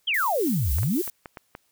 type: exponential two-way sweep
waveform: sine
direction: down then up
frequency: 3323 to 61.74 to 399.6 Hz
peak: -21 dBFS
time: 0.07-1.02 s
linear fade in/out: 10 ms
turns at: 0.73 s
type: noise with tremolo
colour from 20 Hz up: violet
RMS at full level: -32 dBFS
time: 0.14-1.1 s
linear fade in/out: 2 ms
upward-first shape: sine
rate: 3.7 Hz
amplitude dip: 35%
type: clicks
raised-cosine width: 0.5 ms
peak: -22 dBFS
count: 6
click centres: 0.785 / 0.832 / 1.077 / 1.258 / 1.372 / 1.551 s
effects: white hiss -68 dBFS RMS until 1.71 s